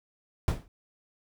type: noise with exponential decay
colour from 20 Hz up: brown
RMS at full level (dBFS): -21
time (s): 0.48-0.68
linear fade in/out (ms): 1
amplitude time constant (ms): 42
effects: none